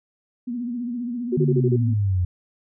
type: tone with vibrato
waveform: sine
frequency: 241.2 Hz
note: B3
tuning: 41 cents flat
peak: -25 dBFS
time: 0.47-1.94 s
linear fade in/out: 10 ms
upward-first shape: sine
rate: 15 Hz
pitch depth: 72 cents each way
type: tone bursts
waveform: sine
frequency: 370.2 Hz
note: F#4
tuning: 1 cent sharp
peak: -18 dBFS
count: 6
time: 1.32-1.764 s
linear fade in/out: 10 ms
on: 49 ms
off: 30 ms
type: exponential sweep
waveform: sine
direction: down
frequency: 155.1 to 87.31 Hz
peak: -18 dBFS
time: 1.37-2.25 s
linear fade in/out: 5 ms
effects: none